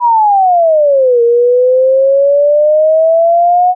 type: exponential two-way sweep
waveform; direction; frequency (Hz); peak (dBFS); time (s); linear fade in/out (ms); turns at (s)
sine; down then up; 984 to 466.2 to 734; -5; 0-3.75; 50; 1.22
effects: none